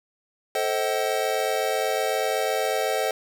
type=chord; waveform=square; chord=A diminished seventh; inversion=none; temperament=just; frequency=440 / 528 / 633.6 / 760.3 Hz; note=A4 / C5 / Eb5 / Gb5; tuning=0 / +16 / +31 / +47 cents; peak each=-29 dBFS; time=0.55-3.11 s; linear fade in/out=2 ms; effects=none